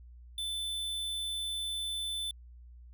square tone, 3520 Hz, A7, in tune, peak -34 dBFS, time 0.38-2.31 s, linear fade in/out 2 ms, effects added 60 Hz sine -49 dBFS peak until 2.93 s

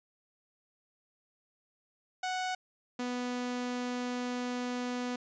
sawtooth tone pair in turn, 740 / 246.9 Hz, F#5 / B3, 0 / 0 cents, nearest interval octave + perfect fifth, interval 1900 cents, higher first, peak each -28 / -29 dBFS, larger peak first, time 2.23-2.55 / 2.99-5.16 s, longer second, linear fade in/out 5 ms, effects resampled to 16000 Hz

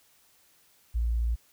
sine tone, 57.7 Hz, A#1, 17 cents flat, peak -24 dBFS, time 0.94-1.36 s, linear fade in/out 20 ms, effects white hiss -63 dBFS RMS until 1.52 s

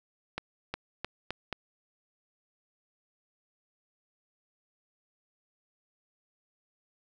accelerating click train, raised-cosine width 0.3 ms, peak -17 dBFS, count 5, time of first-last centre 0.38-1.527 s, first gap 360 ms, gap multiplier 0.85, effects none

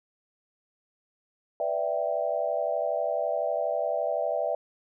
sine chord, E minor seventh, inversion second, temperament equal, 493.9 / 587.3 / 659.3 / 784 Hz, B4 / D5 / E5 / G5, 0 / 0 / 0 / 0 cents, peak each -34 / -29 / -29 / -34 dBFS, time 1.6-4.55 s, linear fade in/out 2 ms, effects none

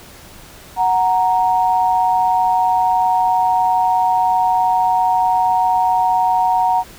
sine tone pair together, 740 / 932.3 Hz, F#5 / A#5, 0 / 0 cents, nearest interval major third, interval 400 cents, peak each -15 dBFS, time 0.76-6.84 s, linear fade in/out 50 ms, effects pink hiss -40 dBFS RMS until 6.98 s

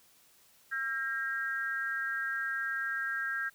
sine tone with amplitude modulation, 1609 Hz, G6, 45 cents sharp, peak -27 dBFS, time 0.71-3.5 s, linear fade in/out 20 ms, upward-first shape sine, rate 261 Hz, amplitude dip 90%, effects white hiss -63 dBFS RMS until 3.54 s

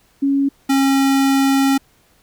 sine / square tone pair in turn, 277.2 / 272.1 Hz, C#4 / C#4, 0 / -32 cents, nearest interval unison, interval 32 cents, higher first, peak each -13 / -13 dBFS, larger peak neither, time 0.22-0.49 / 0.69-1.78 s, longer second, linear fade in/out 10 ms, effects pink hiss -56 dBFS RMS until 2.22 s

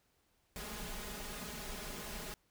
pink noise with comb filter, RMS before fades -44 dBFS, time 0.56-2.34 s, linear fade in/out 0 ms, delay 4.8 ms, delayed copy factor +0.8, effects pink hiss -75 dBFS RMS until 2.5 s

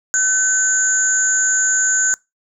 sine tone cluster, 1527 / 6690 / 7150 Hz, G6 / G#8 / A8, -46 / +12 / +27 cents, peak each -18 dBFS, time 0.14-2.14 s, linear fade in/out 0 ms, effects noise-tail reverb RT60 0.2 s tail -22 dB re dry

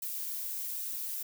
violet noise with flanger, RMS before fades -37 dBFS, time 0.02-1.23 s, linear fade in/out 5 ms, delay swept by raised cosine 1.6 to 5.3 ms, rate 1.3 Hz, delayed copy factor +0.6, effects none

